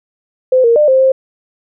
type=tone with pitch steps; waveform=sine; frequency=514 / 465.3 / 599 / 525 / 528 Hz; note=C5 / A#4 / D5 / C5 / C5; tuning=-31 / -3 / +34 / +6 / +16 cents; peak=-6 dBFS; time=0.52-1.12 s; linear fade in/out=5 ms; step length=120 ms; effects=none

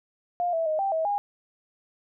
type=tone with pitch steps; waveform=sine; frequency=705 / 656 / 623 / 784 / 643 / 815 Hz; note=F5 / E5 / D#5 / G5 / E5 / G#5; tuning=+16 / -9 / +2 / 0 / -43 / -33 cents; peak=-23 dBFS; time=0.4-1.18 s; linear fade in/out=0 ms; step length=130 ms; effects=none

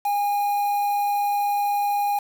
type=tone with quantisation; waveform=triangle; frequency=816 Hz; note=G#5; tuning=31 cents flat; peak=-18 dBFS; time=0.05-2.19 s; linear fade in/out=5 ms; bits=6; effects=none

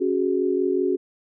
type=chord; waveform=sine; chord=C# suspended fourth; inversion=none; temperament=equal; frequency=277.2 / 370 / 415.3 Hz; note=C#4 / F#4 / G#4; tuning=0 / 0 / 0 cents; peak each=-26 / -21 / -26 dBFS; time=0-0.97 s; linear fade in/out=20 ms; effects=none

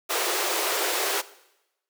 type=high-pass noise; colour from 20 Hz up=pink; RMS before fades=-26 dBFS; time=0.09-1.22 s; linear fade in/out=20 ms; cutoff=340 Hz; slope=96 dB/octave; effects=noise-tail reverb RT60 0.9 s tail -18 dB re dry

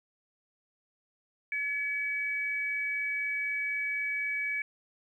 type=tone pair together; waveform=sine; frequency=1703.9 / 2276 Hz; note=G#6 / C#7; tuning=+44 / +45 cents; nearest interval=perfect fourth; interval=501 cents; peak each=-37 / -30 dBFS; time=1.52-4.62 s; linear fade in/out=2 ms; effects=11-bit

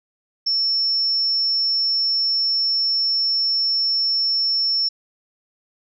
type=tone; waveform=sine; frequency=5400 Hz; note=E8; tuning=41 cents sharp; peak=-17 dBFS; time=0.46-4.89 s; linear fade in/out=10 ms; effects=none

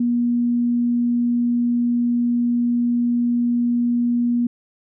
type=tone; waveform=sine; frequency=239.8 Hz; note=A#3; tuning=49 cents sharp; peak=-16 dBFS; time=0-4.47 s; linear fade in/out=5 ms; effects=none

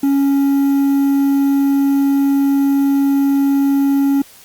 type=tone with quantisation; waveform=triangle; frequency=277.6 Hz; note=C#4; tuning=3 cents sharp; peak=-9 dBFS; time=0.03-4.22 s; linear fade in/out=5 ms; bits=6; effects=white hiss -43 dBFS RMS until 4.44 s + Opus 48 kbps

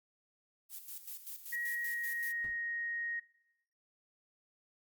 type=noise with tremolo; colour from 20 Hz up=violet; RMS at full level=-44 dBFS; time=0.69-2.34 s; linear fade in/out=50 ms; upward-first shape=square; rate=5.2 Hz; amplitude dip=65%
type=tone with pitch glide; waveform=sine; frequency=1900 to 1871.7 Hz; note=A#6 to A#6; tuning=+33 to +7 cents; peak=-35 dBFS; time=1.52-3.2 s; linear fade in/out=10 ms; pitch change=-26 cents; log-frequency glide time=1.66-2.46 s
type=noise with exponential decay; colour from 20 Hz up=brown; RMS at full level=-47 dBFS; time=2.44-2.62 s; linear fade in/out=0 ms; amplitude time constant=37 ms
effects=noise-tail reverb RT60 0.9 s tail -21 dB re dry + Opus 48 kbps

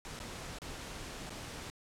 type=noise with dropouts; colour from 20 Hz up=pink; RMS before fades=-44 dBFS; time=0.05-1.7 s; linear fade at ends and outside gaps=0 ms; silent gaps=0.191-0.201 / 0.586-0.618 / 1.295-1.304 s; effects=low-pass 9000 Hz 12 dB/octave

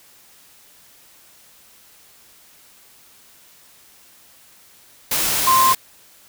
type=tone in noise; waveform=sine; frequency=1046.5 Hz; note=C6; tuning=in tune; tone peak=-12 dBFS; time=5.47-5.73 s; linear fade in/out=5 ms; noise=white; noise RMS=-20 dBFS; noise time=5.11-5.75 s; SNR=+5 dB; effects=white hiss -50 dBFS RMS until 6.28 s

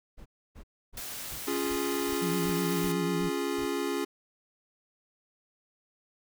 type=noise bursts; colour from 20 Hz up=brown; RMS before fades=-45 dBFS; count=10; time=0.17-3.66 s; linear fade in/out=20 ms; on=88 ms; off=290 ms
type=noise; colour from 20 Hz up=white; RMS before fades=-39 dBFS; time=0.97-2.92 s; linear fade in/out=2 ms
type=chord; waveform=square; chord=Db major; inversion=none; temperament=equal; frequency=277.2 / 349.2 / 415.3 Hz; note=Db4 / F4 / Ab4; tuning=0 / 0 / 0 cents; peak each=-34 dBFS; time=1.47-4.05 s; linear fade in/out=10 ms
type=tone with vibrato; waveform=sine; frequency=174.61 Hz; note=F3; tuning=in tune; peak=-30 dBFS; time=2.21-3.3 s; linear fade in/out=20 ms; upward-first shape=sine; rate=8.1 Hz; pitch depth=77 cents each way
effects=none

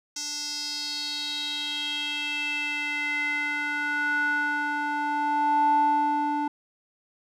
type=tone with band-pass filter sweep; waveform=square; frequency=293.7 Hz; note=D4; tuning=in tune; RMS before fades=-27 dBFS; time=0.16-6.48 s; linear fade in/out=5 ms; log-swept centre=5900 to 680 Hz; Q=5; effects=none

